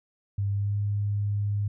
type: tone with pitch glide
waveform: sine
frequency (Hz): 100 to 102.4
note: G2 to G#2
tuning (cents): +35 to -24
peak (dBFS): -24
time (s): 0.38-1.68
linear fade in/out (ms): 5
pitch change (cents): +41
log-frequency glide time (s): 0.5-0.76
effects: none